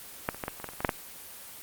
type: clicks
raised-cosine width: 0.5 ms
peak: -11 / -25 / -16 / -16 / -26 / -19 / -24 / -30 / -19 / -7 / -11 dBFS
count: 11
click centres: 0.289 / 0.346 / 0.438 / 0.481 / 0.6 / 0.643 / 0.689 / 0.735 / 0.805 / 0.848 / 0.892 s
effects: white hiss -45 dBFS RMS until 1.62 s + Opus 24 kbps